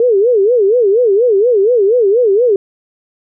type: tone with vibrato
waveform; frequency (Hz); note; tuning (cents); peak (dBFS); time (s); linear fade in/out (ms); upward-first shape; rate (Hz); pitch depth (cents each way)
sine; 440; A4; 0; -7; 0-2.56; 2; sine; 4.2; 230
effects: none